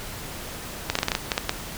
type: clicks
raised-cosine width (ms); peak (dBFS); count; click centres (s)
0.2; -4; 10; 0.9 / 0.954 / 0.988 / 1.031 / 1.084 / 1.118 / 1.151 / 1.318 / 1.379 / 1.494
effects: pink hiss -36 dBFS RMS until 1.77 s